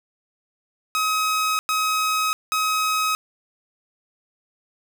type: tone bursts at uneven times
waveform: sawtooth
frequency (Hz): 1270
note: D#6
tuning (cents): +35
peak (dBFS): -16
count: 3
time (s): 0.95-1.59 / 1.69-2.33 / 2.52-3.15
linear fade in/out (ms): 0
effects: none